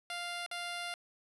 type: tone with dropouts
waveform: 10% pulse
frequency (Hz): 698.5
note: F5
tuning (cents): 0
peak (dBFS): -29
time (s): 0.1-0.94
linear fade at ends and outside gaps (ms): 1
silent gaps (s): 0.463-0.513
effects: resampled to 24000 Hz